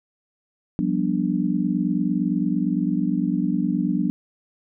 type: chord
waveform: sine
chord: G dominant seventh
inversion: third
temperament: just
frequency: 176.4 / 196 / 245 / 294 Hz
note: F3 / G3 / B3 / D4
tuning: +18 / 0 / -14 / +2 cents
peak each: -25 dBFS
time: 0.79-4.1 s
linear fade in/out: 0 ms
effects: none